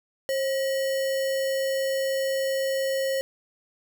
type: tone with sample-and-hold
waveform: sine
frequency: 537 Hz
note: C5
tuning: 45 cents sharp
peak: -23 dBFS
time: 0.29-3.21 s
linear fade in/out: 0 ms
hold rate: 2450 Hz
effects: none